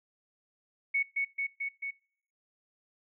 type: tone with echo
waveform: sine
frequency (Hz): 2217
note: C#7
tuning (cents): 0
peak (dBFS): -25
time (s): 0.94-1.03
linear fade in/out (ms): 10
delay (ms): 220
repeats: 4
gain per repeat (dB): -2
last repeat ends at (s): 1.91
effects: noise-tail reverb RT60 0.6 s tail -26 dB re dry